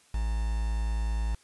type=tone with quantisation; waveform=triangle; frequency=55 Hz; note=A1; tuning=in tune; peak=-24 dBFS; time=0.14-1.35 s; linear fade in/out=5 ms; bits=7; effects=white hiss -61 dBFS RMS until 1.43 s + resampled to 24000 Hz